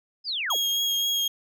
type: linear sweep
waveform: sine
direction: down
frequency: 5160 to 220 Hz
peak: -26 dBFS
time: 0.24-0.57 s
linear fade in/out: 50 ms
type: tone with vibrato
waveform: 35% pulse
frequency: 3273 Hz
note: G#7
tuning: 26 cents flat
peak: -21 dBFS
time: 0.5-1.28 s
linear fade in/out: 5 ms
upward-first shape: triangle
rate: 3.8 Hz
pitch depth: 18 cents each way
effects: none